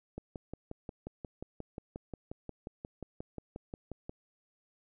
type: click train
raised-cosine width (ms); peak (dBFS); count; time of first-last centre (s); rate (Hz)
2; -27; 23; 0.18-4.095; 5.62
effects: none